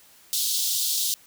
pink high-pass noise, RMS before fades -25 dBFS, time 0.33-1.14 s, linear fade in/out 0 ms, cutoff 3400 Hz, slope 48 dB/octave, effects white hiss -54 dBFS RMS until 1.26 s

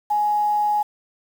sine tone with quantisation, 836 Hz, G#5, 11 cents sharp, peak -17 dBFS, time 0.1-0.83 s, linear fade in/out 10 ms, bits 7, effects none

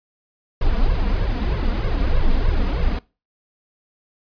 brown noise with flanger, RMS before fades -18 dBFS, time 0.61-2.99 s, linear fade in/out 5 ms, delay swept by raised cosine 1.8 to 4.3 ms, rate 3.2 Hz, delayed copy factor +0.95, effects noise-tail reverb RT60 0.3 s tail -22 dB re dry + resampled to 11025 Hz

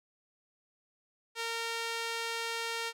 sawtooth tone with band-pass filter, 460 Hz, A#4, 23 cents flat, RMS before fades -36 dBFS, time 1.35-2.93 s, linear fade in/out 50 ms, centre 3400 Hz, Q 0.63, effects none

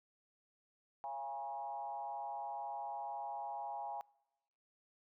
sine tone with frequency modulation, 822 Hz, G#5, 18 cents flat, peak -40 dBFS, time 1.04-4.01 s, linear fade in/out 0 ms, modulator 134 Hz, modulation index 0.98, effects noise-tail reverb RT60 1.0 s tail -24 dB re dry

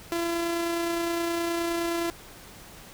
sawtooth tone with amplitude modulation, 338.7 Hz, E4, 47 cents sharp, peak -21 dBFS, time 0.12-2.1 s, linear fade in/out 0 ms, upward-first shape sine, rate 29.6 Hz, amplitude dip 25%, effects pink hiss -47 dBFS RMS until 2.93 s

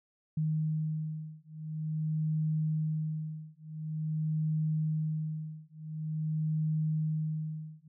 sine beating tone pair, 155.56 / 156.03 Hz, D#3 / D#3, 0 / +5 cents, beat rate 0.47 Hz, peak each -33 / -33 dBFS, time 0.37-7.88 s, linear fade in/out 5 ms, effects none

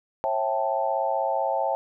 sine chord, A dominant seventh, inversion first, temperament equal with one note detuned, 542.6 / 659.3 / 784 / 880 Hz, C#5 / E5 / G5 / A5, -37 / 0 / 0 / 0 cents, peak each -28 dBFS, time 0.24-1.75 s, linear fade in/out 0 ms, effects none

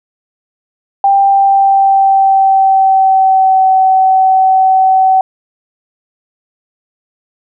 sine tone with pitch glide, 790 to 759.6 Hz, G5 to F#5, +13 to +45 cents, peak -5 dBFS, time 1.04-5.21 s, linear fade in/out 2 ms, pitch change -68 cents, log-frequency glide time 1.18-3.68 s, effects none

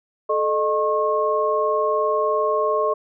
sine tone cluster, 434.9 / 612 / 1084 Hz, A4 / D#5 / C#6, -20 / -29 / -39 cents, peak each -22 dBFS, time 0.29-2.94 s, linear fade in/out 10 ms, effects none

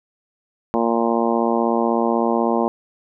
harmonic tone, 116.1 Hz, A#2, 7 cents flat, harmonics 2 / 3 / 4 / 5 / 6 / 7 / 8 / 9, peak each -21 / -23 / -24 / -25 / -26 / -26 / -27 / -28 dBFS, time 0.74-2.68 s, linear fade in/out 0 ms, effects none

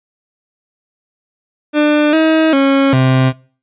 30% pulse tone with pitch steps, 298.6 / 318.1 / 273.8 / 130.6 Hz, D4 / D#4 / C#4 / C3, +29 / +38 / -21 / -3 cents, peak -6 dBFS, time 1.73-3.33 s, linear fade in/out 50 ms, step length 400 ms, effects noise-tail reverb RT60 0.4 s tail -22 dB re dry + resampled to 8000 Hz

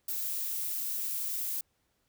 violet noise, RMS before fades -34 dBFS, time 0.08-1.61 s, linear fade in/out 5 ms, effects pink hiss -75 dBFS RMS until 2.08 s

